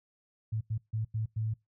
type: tone bursts at uneven times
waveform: sine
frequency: 110 Hz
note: A2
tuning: in tune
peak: -29 dBFS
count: 5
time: 0.52-0.61 / 0.7-0.78 / 0.93-1.05 / 1.14-1.26 / 1.36-1.54 s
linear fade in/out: 10 ms
effects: noise-tail reverb RT60 0.2 s tail -23 dB re dry